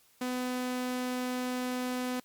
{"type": "tone", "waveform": "sawtooth", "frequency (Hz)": 251.1, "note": "B3", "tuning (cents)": 29, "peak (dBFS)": -27, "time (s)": [0.21, 2.2], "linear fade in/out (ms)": 5, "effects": ["white hiss -64 dBFS RMS until 2.24 s", "MP3 96 kbps"]}